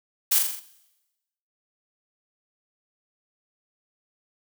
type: noise with echo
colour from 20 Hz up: blue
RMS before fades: -20 dBFS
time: 0.31-0.39 s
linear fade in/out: 10 ms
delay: 42 ms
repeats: 5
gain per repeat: -4 dB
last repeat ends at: 0.6 s
effects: noise-tail reverb RT60 1.0 s tail -18 dB re dry